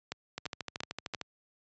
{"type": "two click trains", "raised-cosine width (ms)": 0.2, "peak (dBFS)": [-19, -18], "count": [12, 4], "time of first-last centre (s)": [[0.38, 1.213], [0.12, 1.147]], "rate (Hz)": [13.2, 2.92], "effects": ["high-pass 80 Hz 12 dB/octave", "resampled to 16000 Hz"]}